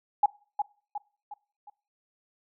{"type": "tone with echo", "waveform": "sine", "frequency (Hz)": 827, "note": "G#5", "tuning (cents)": -8, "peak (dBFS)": -16, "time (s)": [0.23, 0.26], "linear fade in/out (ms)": 5, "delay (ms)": 360, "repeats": 4, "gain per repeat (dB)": -7, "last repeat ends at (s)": 1.7, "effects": ["noise-tail reverb RT60 0.4 s tail -23 dB re dry"]}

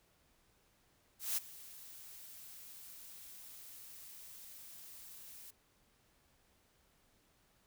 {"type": "noise with ADSR envelope", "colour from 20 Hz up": "blue", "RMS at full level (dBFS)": -34, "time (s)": [1.19, 5.51], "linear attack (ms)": 180, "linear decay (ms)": 20, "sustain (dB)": -19, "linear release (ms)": 11, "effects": ["pink hiss -72 dBFS RMS until 7.66 s"]}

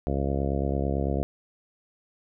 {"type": "harmonic tone", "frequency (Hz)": 69, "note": "C#2", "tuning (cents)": -7, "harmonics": [1, 2, 3, 4, 5, 6, 7, 8, 9, 10], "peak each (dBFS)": [-28, -31, -33, -34, -35, -36, -36, -37, -38, -38], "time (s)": [0.07, 1.23], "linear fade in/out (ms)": 0, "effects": []}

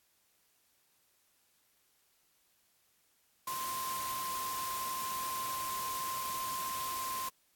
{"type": "tone in noise", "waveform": "sine", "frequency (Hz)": 1046.5, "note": "C6", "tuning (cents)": 0, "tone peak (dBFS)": -36, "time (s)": [3.47, 7.29], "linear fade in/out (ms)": 5, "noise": "white", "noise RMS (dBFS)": -41, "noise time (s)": [3.47, 7.29], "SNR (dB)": 2, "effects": ["white hiss -72 dBFS RMS until 7.55 s", "AAC 64 kbps"]}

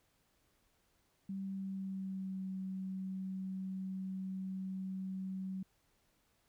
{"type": "tone with pitch glide", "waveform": "sine", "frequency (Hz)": [193.9, 189.36], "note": ["G3", "F#3"], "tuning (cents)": [-19, 40], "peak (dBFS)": -38, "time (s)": [1.29, 5.63], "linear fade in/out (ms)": 5, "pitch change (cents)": -41, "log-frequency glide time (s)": [1.41, 2.45], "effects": ["pink hiss -75 dBFS RMS until 6.48 s"]}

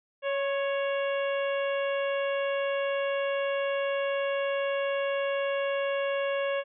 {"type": "harmonic tone with a mistuned harmonic", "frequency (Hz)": 556, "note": "C#5", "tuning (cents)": 5, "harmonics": [1, 2, 3, 4, 5, 6], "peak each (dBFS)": [-27, -37, -37, -41, -39, -47], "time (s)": [0.22, 6.64], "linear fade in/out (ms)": 50, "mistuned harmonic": 2, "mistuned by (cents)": -29, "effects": []}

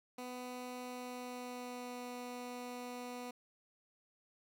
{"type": "tone with pitch glide", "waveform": "15% pulse", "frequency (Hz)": [249.3, 246.3], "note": ["B3", "B3"], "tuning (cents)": [16, -5], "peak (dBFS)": -37, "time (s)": [0.18, 3.31], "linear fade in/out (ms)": 5, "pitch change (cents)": -21, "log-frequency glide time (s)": [0.81, 2.07], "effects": []}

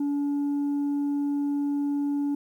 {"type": "tone", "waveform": "sine", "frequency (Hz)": 286.2, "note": "D4", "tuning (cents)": -45, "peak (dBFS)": -21, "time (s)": [0, 2.35], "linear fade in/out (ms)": 5, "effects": ["tanh soft clip ceiling -23 dBFS", "10-bit"]}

